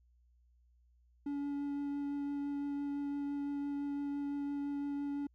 triangle tone with vibrato, 284.6 Hz, C#4, 46 cents sharp, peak -33 dBFS, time 1.26-5.27 s, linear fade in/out 5 ms, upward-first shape triangle, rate 5.9 Hz, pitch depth 10 cents each way, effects added 60 Hz sine -65 dBFS peak until 5.34 s

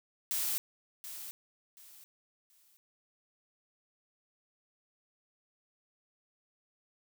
blue noise with echo, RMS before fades -33 dBFS, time 0.31-0.58 s, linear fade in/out 0 ms, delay 730 ms, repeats 3, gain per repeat -11 dB, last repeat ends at 2.77 s, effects none

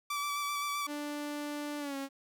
sawtooth tone with vibrato, 1157 Hz, D6, 26 cents flat, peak -29 dBFS, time 0.1-0.87 s, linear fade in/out 5 ms, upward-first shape square, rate 7.7 Hz, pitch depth 15 cents each way
sawtooth tone with pitch glide, 293.7 to 274 Hz, D4 to C#4, 0 to -20 cents, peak -32 dBFS, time 0.86-2.09 s, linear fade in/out 50 ms, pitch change -120 cents, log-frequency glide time 1.79-1.96 s
effects none

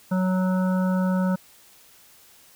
harmonic tone, 185.4 Hz, F#3, 4 cents sharp, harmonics 1 / 3 / 5 / 7 / 8, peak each -20 / -30 / -34 / -37 / -38 dBFS, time 0.11-1.36 s, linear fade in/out 10 ms, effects white hiss -53 dBFS RMS until 2.55 s

